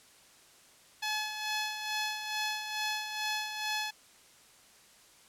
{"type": "tone with tremolo", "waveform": "10% pulse", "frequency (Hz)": 855, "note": "A5", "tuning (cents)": -50, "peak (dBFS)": -22, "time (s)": [1.02, 3.91], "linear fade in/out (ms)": 10, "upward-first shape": "sine", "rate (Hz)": 2.3, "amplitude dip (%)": 55, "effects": ["white hiss -59 dBFS RMS until 5.28 s", "low-pass 10000 Hz 12 dB/octave"]}